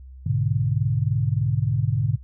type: chord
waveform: sine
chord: G# diminished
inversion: none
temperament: equal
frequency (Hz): 103.83 / 123.47 / 146.83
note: G#2 / B2 / D3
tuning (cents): 0 / 0 / 0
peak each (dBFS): -24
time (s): 0.26-2.16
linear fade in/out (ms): 5
effects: noise-tail reverb RT60 0.1 s tail -17 dB re dry + added 65 Hz sine -39 dBFS peak until 2.23 s